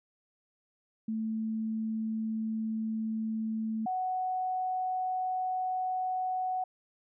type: tone pair in turn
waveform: sine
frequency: 220.7 / 742.3 Hz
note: A3 / F#5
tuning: +5 / +5 cents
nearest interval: octave + major sixth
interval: 2100 cents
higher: second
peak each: -30 / -29 dBFS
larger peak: second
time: 1.08-3.86 / 3.86-6.64 s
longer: neither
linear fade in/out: 5 ms
effects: none